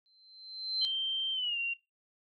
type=tone with exponential growth; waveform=sine; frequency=4100 Hz; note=C8; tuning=36 cents flat; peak=-26 dBFS; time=0.06-0.85 s; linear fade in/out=0 ms; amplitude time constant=170 ms
type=tone with pitch glide; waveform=sine; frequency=3136 to 2762 Hz; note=G7 to F7; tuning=0 to -20 cents; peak=-30 dBFS; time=0.81-1.74 s; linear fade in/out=10 ms; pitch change=-220 cents; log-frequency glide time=1.33-1.58 s
effects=noise-tail reverb RT60 0.2 s tail -17 dB re dry + MP3 96 kbps